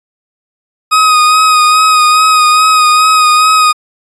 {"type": "tone with vibrato", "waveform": "40% pulse", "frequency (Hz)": 1252, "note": "D#6", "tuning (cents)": 10, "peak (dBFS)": -4, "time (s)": [0.91, 3.73], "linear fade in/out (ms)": 20, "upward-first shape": "sine", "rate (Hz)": 2.4, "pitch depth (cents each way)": 28, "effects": ["resampled to 24000 Hz"]}